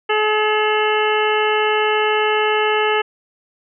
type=harmonic tone with a mistuned harmonic; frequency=427.2 Hz; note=G#4; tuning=49 cents sharp; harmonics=1 / 2 / 3 / 4 / 5 / 6 / 7; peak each=-18 / -21 / -23 / -24 / -25 / -26 / -26 dBFS; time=0.09-3.02 s; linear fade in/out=10 ms; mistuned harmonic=6; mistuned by=+81 cents; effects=none